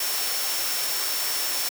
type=tone in noise; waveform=sine; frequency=5430 Hz; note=F8; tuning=50 cents flat; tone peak=-31 dBFS; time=0-1.69 s; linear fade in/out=5 ms; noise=white; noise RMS=-27 dBFS; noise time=0-1.69 s; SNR=-7 dB; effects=high-pass 400 Hz 12 dB/octave